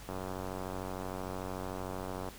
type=click train; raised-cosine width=1 ms; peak=-25 dBFS; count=206; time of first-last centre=0.09-2.287 s; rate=93.3 Hz; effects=added 50 Hz sine -52 dBFS peak until 2.38 s + pink hiss -51 dBFS RMS until 2.38 s